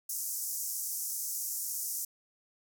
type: band-pass noise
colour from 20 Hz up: white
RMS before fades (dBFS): -36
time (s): 0.09-2.05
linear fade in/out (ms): 5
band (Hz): 5600 to 16000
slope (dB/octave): 48
effects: none